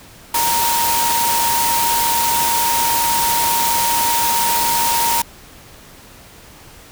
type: tone in noise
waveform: sine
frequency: 932.3 Hz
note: A#5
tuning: in tune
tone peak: -17 dBFS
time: 0.34-5.22 s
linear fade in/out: 5 ms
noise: white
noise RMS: -19 dBFS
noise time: 0.34-5.22 s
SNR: -1 dB
effects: pink hiss -42 dBFS RMS until 6.91 s